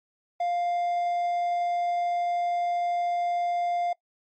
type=tone; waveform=triangle; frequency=700 Hz; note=F5; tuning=4 cents sharp; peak=-22 dBFS; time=0.4-3.93 s; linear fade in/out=5 ms; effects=noise-tail reverb RT60 0.1 s tail -22 dB re dry + MP3 32 kbps